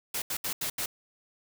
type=noise bursts at uneven times; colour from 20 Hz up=white; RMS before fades=-32 dBFS; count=5; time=0.14-0.22 / 0.3-0.37 / 0.44-0.53 / 0.61-0.7 / 0.78-0.86 s; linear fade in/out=5 ms; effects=none